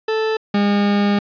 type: tone pair in turn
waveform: 40% pulse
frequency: 439.2 / 203.4 Hz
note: A4 / G#3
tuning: -3 / -36 cents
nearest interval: octave + minor second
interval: 1333 cents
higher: first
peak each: -16 / -13 dBFS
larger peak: second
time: 0.08-0.37 / 0.54-1.19 s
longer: second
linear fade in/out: 5 ms
effects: resampled to 11025 Hz + 9-bit